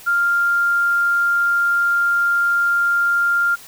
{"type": "tone", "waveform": "sine", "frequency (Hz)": 1396.9, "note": "F6", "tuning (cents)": 0, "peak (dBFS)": -14, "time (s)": [0.06, 3.56], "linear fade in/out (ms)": 20, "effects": ["white hiss -41 dBFS RMS until 3.67 s"]}